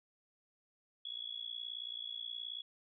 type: tone with amplitude modulation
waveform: sine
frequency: 3374 Hz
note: G#7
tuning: 27 cents sharp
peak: -37 dBFS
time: 1.05-2.62 s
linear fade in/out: 5 ms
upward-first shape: sine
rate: 58.7 Hz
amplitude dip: 90%
effects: none